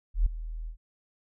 sine tone with ADSR envelope, 40.18 Hz, E1, 44 cents flat, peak -17 dBFS, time 0.14-0.77 s, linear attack 120 ms, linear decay 7 ms, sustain -16 dB, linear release 92 ms, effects none

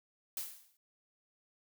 blue noise with exponential decay, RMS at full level -36 dBFS, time 0.37-0.77 s, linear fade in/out 2 ms, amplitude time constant 85 ms, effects none

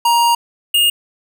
square tone pair in turn, 941 / 2839 Hz, A#5 / F7, +16 / +28 cents, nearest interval octave + perfect fifth, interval 1912 cents, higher second, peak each -11 dBFS, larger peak neither, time 0.05-0.35 / 0.74-0.9 s, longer first, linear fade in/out 5 ms, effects none

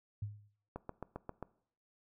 sine tone with exponential decay, 103.7 Hz, G#2, 2 cents flat, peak -34 dBFS, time 0.22-0.48 s, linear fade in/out 5 ms, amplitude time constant 56 ms
click train, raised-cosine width 1 ms, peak -27 dBFS, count 6, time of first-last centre 0.76-1.427 s, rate 7.5 Hz
effects noise-tail reverb RT60 0.6 s tail -20 dB re dry

